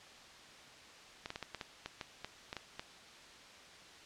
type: clicks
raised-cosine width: 0.2 ms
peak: -23 dBFS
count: 12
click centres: 1.259 / 1.304 / 1.359 / 1.427 / 1.547 / 1.612 / 1.86 / 2.012 / 2.246 / 2.529 / 2.567 / 2.795 s
effects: white hiss -55 dBFS RMS until 4.05 s + low-pass 5000 Hz 12 dB/octave